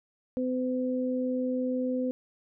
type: tone pair together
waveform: sine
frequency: 254.2 / 508 Hz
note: C4 / B4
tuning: -50 / +49 cents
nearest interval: octave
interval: 1199 cents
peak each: -28 / -31 dBFS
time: 0.37-2.11 s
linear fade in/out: 0 ms
effects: none